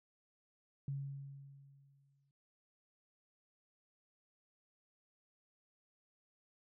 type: tone with exponential decay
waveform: sine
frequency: 138.8 Hz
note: C#3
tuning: 3 cents sharp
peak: -36 dBFS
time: 0.88-2.31 s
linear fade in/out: 2 ms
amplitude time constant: 310 ms
effects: none